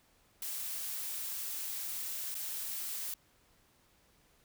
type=noise with dropouts; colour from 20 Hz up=blue; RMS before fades=-39 dBFS; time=0.42-3.14 s; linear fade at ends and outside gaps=2 ms; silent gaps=2.344-2.351 s; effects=pink hiss -68 dBFS RMS until 4.44 s